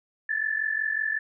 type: tone pair together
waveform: sine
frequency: 1722.6 / 1768 Hz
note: A6 / A6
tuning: -37 / +8 cents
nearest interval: unison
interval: 45 cents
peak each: -28 / -27 dBFS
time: 0.29-1.19 s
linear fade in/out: 5 ms
effects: none